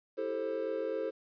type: chord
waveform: triangle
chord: A minor seventh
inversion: second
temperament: just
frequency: 330 / 396 / 440 / 528 Hz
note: E4 / G4 / A4 / C5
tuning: +2 / +18 / 0 / +16 cents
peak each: -39 / -39 / -34 / -34 dBFS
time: 0.17-1.11 s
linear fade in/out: 20 ms
effects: resampled to 11025 Hz + 11-bit